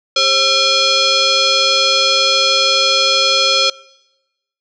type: tone with frequency modulation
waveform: sine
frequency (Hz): 402.8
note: G4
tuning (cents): +47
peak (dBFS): -10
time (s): 0.16-3.7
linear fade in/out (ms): 5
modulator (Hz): 941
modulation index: 5.2
effects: noise-tail reverb RT60 1.0 s tail -23 dB re dry